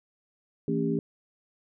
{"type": "tone cluster", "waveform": "sine", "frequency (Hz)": [164.1, 226.1, 280.9, 400.9], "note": ["E3", "A3", "C#4", "G4"], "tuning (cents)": [-8, 47, 23, 39], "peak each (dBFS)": -30, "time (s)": [0.68, 0.99], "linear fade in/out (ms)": 2, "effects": []}